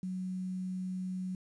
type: tone with quantisation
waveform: sine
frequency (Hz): 185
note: F#3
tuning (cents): 0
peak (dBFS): -34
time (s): 0.03-1.35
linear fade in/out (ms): 2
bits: 10
effects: resampled to 22050 Hz